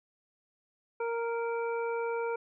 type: harmonic tone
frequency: 464.8 Hz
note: A#4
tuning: 5 cents flat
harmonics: 1 / 2 / 3 / 5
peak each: -31 / -37 / -41 / -45 dBFS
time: 1-2.36 s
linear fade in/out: 5 ms
effects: none